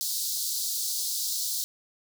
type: high-pass noise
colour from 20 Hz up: pink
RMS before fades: -30 dBFS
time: 0.01-1.64 s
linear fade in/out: 0 ms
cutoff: 4000 Hz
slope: 48 dB/octave
effects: none